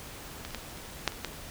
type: clicks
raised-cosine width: 0.2 ms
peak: -20 / -27 / -17 / -29 / -29 / -7 / -25 / -14 dBFS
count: 8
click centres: 0.45 / 0.507 / 0.547 / 0.774 / 0.993 / 1.077 / 1.121 / 1.247 s
effects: pink hiss -44 dBFS RMS until 1.5 s